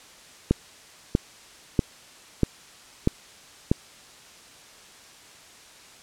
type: click train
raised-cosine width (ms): 3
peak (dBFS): -5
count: 6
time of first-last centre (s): 0.51-3.715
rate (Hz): 1.56
effects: white hiss -49 dBFS RMS until 6.02 s + low-pass 8000 Hz 12 dB/octave